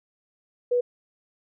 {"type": "tone", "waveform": "sine", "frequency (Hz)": 489.3, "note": "B4", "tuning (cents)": -16, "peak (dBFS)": -19, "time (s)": [0.71, 0.81], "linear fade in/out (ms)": 10, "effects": []}